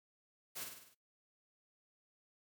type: noise with echo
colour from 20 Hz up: white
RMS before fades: -44 dBFS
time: 0.55-0.65 s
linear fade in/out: 20 ms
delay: 50 ms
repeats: 6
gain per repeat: -4 dB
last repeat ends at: 0.95 s
effects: noise-tail reverb RT60 0.2 s tail -24 dB re dry + high-pass 100 Hz 12 dB/octave